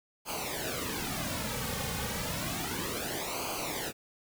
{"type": "noise with flanger", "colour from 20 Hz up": "pink", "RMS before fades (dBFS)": -35, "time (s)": [0.25, 3.93], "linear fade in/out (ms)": 50, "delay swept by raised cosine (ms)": [0.54, 3.04], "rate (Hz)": 0.31, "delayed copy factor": -0.8, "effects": []}